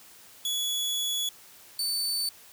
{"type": "tone pair in turn", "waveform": "sawtooth", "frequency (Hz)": [3390, 4525], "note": ["G#7", "C#8"], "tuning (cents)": [35, 35], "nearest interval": "perfect fourth", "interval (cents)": 500, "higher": "second", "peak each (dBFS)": -24, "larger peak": "neither", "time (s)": [[0.45, 1.29], [1.79, 2.29]], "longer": "first", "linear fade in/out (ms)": 2, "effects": ["white hiss -52 dBFS RMS until 2.52 s", "high-pass 60 Hz 12 dB/octave"]}